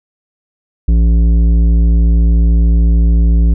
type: tone with tanh clipping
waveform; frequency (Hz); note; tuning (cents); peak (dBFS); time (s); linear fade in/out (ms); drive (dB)
triangle; 56.8; A#1; -44; -8; 0.88-3.54; 5; 15
effects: none